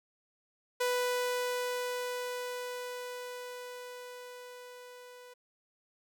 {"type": "tone with level ramp", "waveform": "sawtooth", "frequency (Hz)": 494.8, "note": "B4", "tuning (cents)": 3, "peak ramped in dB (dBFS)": [-24, -46], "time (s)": [0.8, 5.34], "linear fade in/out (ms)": 10, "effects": []}